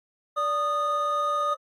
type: tone pair together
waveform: triangle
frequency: 582.4 / 1234 Hz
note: D5 / D#6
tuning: -15 / -15 cents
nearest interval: octave + minor second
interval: 1300 cents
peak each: -28 / -22 dBFS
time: 0.36-1.55 s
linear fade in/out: 20 ms
effects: AAC 48 kbps